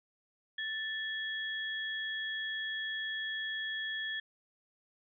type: tone pair together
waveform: sine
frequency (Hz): 1760 / 3322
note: A6 / G#7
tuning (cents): 0 / 0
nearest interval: major seventh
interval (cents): 1100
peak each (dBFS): -36 / -39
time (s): 0.58-4.2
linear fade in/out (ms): 5
effects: none